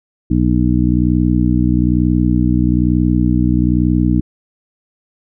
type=harmonic tone; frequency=61.1 Hz; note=B1; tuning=18 cents flat; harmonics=1 / 2 / 3 / 4 / 5; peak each=-17 / -17 / -17 / -17 / -17 dBFS; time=0.3-4.21 s; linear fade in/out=10 ms; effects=none